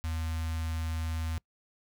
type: tone with notch filter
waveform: square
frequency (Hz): 80.5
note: E2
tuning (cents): -41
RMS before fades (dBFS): -33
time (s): 0.04-1.38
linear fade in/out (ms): 0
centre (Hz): 420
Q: 0.53
effects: noise-tail reverb RT60 0.1 s tail -25 dB re dry